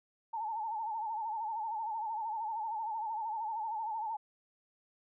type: tone with vibrato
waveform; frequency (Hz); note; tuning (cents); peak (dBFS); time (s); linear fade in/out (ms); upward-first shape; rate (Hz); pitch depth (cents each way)
sine; 880; A5; 0; -34; 0.33-4.17; 10; sine; 13; 85
effects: none